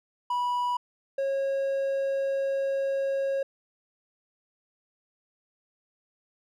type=tone pair in turn; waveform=triangle; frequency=979 / 545.6 Hz; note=B5 / C#5; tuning=-15 / -28 cents; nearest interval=minor seventh; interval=1013 cents; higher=first; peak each=-23 dBFS; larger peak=neither; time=0.3-0.77 / 1.18-3.43 s; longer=second; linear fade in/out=5 ms; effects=none